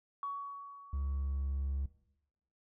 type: tone with exponential decay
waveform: sine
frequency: 1124 Hz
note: C#6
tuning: 24 cents sharp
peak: -34 dBFS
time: 0.23-1.84 s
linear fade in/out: 1 ms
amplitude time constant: 350 ms
type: tone with pitch glide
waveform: triangle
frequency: 69.3 to 68.78 Hz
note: C#2 to C#2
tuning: 0 to -13 cents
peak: -30 dBFS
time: 0.93-1.86 s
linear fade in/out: 5 ms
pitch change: -13 cents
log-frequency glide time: 1.18-1.42 s
effects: noise-tail reverb RT60 0.8 s tail -18 dB re dry + tanh soft clip ceiling -27 dBFS